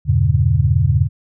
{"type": "chord", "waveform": "sine", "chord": "E diminished seventh", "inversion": "none", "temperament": "just", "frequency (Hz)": [82.41, 98.89, 118.67, 142.4], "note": ["E2", "G2", "Bb2", "Db3"], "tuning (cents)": [0, 16, 31, 47], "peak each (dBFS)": -17, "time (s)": [0.05, 1.09], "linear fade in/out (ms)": 50, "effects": []}